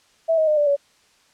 sine tone with pitch steps, 654 / 631 / 608.8 / 587.4 / 566.7 Hz, E5 / D#5 / D#5 / D5 / C#5, -14 / +24 / -38 / 0 / +38 cents, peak -15 dBFS, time 0.28-0.765 s, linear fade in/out 20 ms, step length 97 ms, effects white hiss -58 dBFS RMS until 1.33 s + low-pass 7000 Hz 12 dB/octave

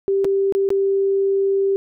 sine tone with dropouts, 392 Hz, G4, in tune, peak -15 dBFS, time 0.08-1.76 s, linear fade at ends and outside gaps 0 ms, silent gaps 0.245-0.251 / 0.524-0.55 / 0.69-0.704 s, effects none

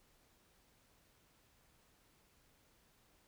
silence, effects pink hiss -71 dBFS RMS until 3.27 s

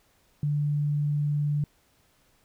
sine tone, 146.83 Hz, D3, in tune, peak -23 dBFS, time 0.43-1.64 s, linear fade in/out 2 ms, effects pink hiss -65 dBFS RMS until 2.44 s

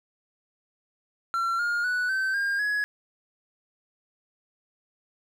triangle tone with pitch steps, 1360 / 1418.6 / 1479.7 / 1543.4 / 1609.9 / 1679.2 Hz, F6 / F6 / F#6 / G6 / G6 / G#6, -46 / +27 / 0 / -27 / +46 / +19 cents, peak -22 dBFS, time 1.34-2.84 s, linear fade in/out 0 ms, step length 250 ms, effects none

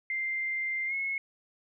sine tone with pitch glide, 2093 to 2179 Hz, C7 to C#7, 0 to -30 cents, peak -29 dBFS, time 0.1-1.18 s, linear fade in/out 2 ms, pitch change +70 cents, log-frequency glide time 0.87-0.94 s, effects none

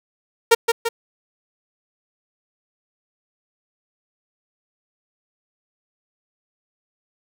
sawtooth tone with echo, 462.3 Hz, A#4, 14 cents flat, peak -5 dBFS, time 0.51-0.55 s, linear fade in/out 10 ms, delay 170 ms, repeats 2, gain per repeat -5 dB, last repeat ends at 0.89 s, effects none

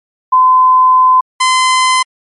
sine / sawtooth tone pair in turn, 1023 / 1028.5 Hz, C6 / C6, -39 / -30 cents, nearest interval unison, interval 9 cents, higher second, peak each -4 dBFS, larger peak neither, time 0.32-1.21 / 1.4-2.03 s, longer first, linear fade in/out 10 ms, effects MP3 48 kbps

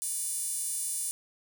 5% pulse tone with high-pass filter, 587.3 Hz, D5, in tune, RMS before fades -33 dBFS, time 0.02-1.11 s, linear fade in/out 0 ms, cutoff 10000 Hz, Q 5.7, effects 9-bit

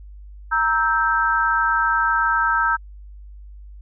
sine chord, E diminished, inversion second, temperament equal with one note detuned, 932.3 / 1306.4 / 1568 Hz, Bb5 / E6 / G6, 0 / -16 / 0 cents, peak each -22 / -20 / -20 dBFS, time 0.51-2.77 s, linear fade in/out 20 ms, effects added 50 Hz sine -37 dBFS peak until 3.81 s

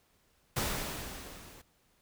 pink noise with level ramp, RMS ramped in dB -31 to -54 dBFS, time 0.56-1.62 s, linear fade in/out 10 ms, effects pink hiss -70 dBFS RMS until 2.01 s

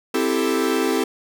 45% pulse chord, A minor seventh, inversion first, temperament equal, 261.6 / 329.6 / 392 / 440 Hz, C4 / E4 / G4 / A4, 0 / 0 / 0 / 0 cents, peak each -24 dBFS, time 0.14-1.04 s, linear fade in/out 5 ms, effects none

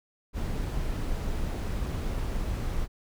brown noise, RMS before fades -30 dBFS, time 0.33-2.88 s, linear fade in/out 50 ms, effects none

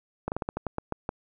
slowing click train, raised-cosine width 1 ms, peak -15 dBFS, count 10, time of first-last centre 0.28-1.091 s, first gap 39 ms, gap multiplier 1.2, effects none

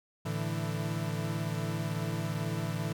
40% pulse chord, A suspended fourth, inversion none, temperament equal with one note detuned, 110.7 / 146.83 / 164.81 Hz, A2 / D3 / E3, +11 / 0 / 0 cents, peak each -35 / -36 / -34 dBFS, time 0.25-2.93 s, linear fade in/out 10 ms, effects none

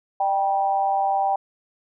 sine tone with amplitude modulation, 784 Hz, G5, in tune, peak -15 dBFS, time 0.2-1.36 s, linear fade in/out 5 ms, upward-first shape sine, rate 182 Hz, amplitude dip 75%, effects none

